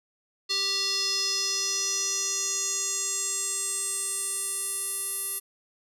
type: tone with band-pass filter sweep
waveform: square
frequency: 392 Hz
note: G4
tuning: in tune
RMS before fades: -29 dBFS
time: 0.49-5.4 s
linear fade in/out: 20 ms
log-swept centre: 4500 to 11000 Hz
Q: 5.6
effects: none